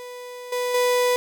35% pulse tone with level steps, 493.9 Hz, B4, in tune, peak -33 / -21 / -16 dBFS, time 0-1.16 s, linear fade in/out 0 ms, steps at 0.52 / 0.74 s, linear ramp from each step 5 ms, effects none

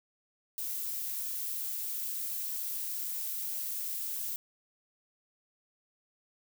violet noise, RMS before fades -36 dBFS, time 0.58-4.36 s, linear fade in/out 0 ms, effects none

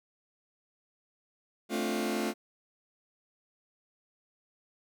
sawtooth chord, D minor seventh, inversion second, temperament just, 220.2 / 264.3 / 293.7 / 352.4 Hz, A3 / C4 / D4 / F4, +2 / +18 / 0 / +16 cents, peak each -29 / -33 / -34 / -30 dBFS, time 1.69-2.34 s, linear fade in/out 50 ms, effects none

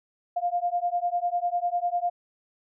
sine beating tone pair, 698 / 708 Hz, F5 / F5, -1 / +23 cents, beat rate 10 Hz, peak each -27 dBFS, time 0.36-2.1 s, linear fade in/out 10 ms, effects none

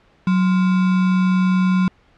sine tone with sample-and-hold, 185 Hz, F#3, in tune, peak -13 dBFS, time 0.27-1.88 s, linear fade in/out 2 ms, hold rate 1225 Hz, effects pink hiss -55 dBFS RMS until 2.17 s + low-pass 3000 Hz 12 dB/octave

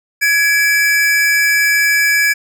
square tone pair together, 1673.9 / 2315 Hz, G#6 / D7, +13 / -25 cents, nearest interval tritone, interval 562 cents, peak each -14 dBFS, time 0.21-2.34 s, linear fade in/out 20 ms, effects none

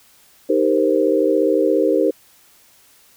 sine chord, C minor seventh, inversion first, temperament equal, 311.1 / 392 / 466.2 / 523.3 Hz, Eb4 / G4 / Bb4 / C5, 0 / 0 / 0 / 0 cents, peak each -19 dBFS, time 0.49-2.11 s, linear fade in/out 10 ms, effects white hiss -52 dBFS RMS until 3.16 s

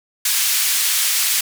white band-pass noise, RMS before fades -18 dBFS, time 0.25-1.41 s, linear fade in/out 5 ms, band 1900 to 15000 Hz, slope 12 dB/octave, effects none

